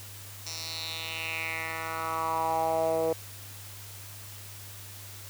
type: tone with band-pass filter sweep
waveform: 10% pulse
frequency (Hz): 162.1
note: E3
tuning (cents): -29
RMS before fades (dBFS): -31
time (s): 0.46-3.13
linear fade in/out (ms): 5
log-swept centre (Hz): 5600 to 500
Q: 3.9
effects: added 100 Hz sine -46 dBFS peak until 5.29 s + white hiss -46 dBFS RMS until 5.29 s